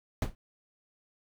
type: noise with exponential decay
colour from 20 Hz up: brown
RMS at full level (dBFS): -20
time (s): 0.22-0.35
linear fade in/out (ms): 1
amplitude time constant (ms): 27
effects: none